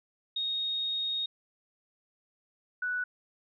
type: tone pair in turn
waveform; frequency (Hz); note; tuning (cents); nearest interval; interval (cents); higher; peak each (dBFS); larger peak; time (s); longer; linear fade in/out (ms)
sine; 3729 / 1479.9; A#7 / F#6; 0 / 0; octave + major third; 1600; first; -29 / -29; neither; 0.36-1.26 / 2.82-3.04; first; 5
effects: none